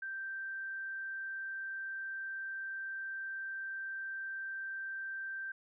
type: tone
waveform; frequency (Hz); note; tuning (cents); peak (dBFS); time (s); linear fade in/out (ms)
sine; 1567; G6; -1; -38; 0.02-5.52; 5
effects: none